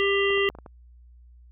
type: harmonic tone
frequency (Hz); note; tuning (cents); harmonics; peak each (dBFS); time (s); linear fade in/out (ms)
396.9; G4; +22; 1 / 3 / 5 / 7 / 8; -22 / -31 / -27 / -28 / -33; 0-0.49; 0
type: clicks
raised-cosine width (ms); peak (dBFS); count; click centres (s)
1; -28; 6; 0.304 / 0.376 / 0.5 / 0.551 / 0.587 / 0.662
effects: added 60 Hz sine -48 dBFS peak until 1.51 s